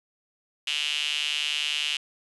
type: tone with high-pass filter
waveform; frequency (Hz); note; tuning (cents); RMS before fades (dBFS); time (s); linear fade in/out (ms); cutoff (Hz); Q
sawtooth; 150; D3; +37; -28; 0.67-1.97; 5; 2900; 6.1
effects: resampled to 24000 Hz